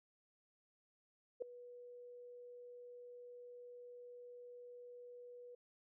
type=tone with ADSR envelope; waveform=sine; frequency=487.8 Hz; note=B4; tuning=21 cents flat; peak=-35 dBFS; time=1.4-5.55 s; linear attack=21 ms; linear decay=3 ms; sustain=-17 dB; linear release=5 ms; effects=none